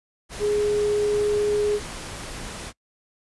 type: tone in noise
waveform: sine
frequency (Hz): 415.9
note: G#4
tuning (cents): +2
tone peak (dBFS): -19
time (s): 0.39-1.8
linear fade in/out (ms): 50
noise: pink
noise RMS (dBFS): -35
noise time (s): 0.29-2.73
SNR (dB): +13
effects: noise-tail reverb RT60 0.1 s tail -24 dB re dry + resampled to 24000 Hz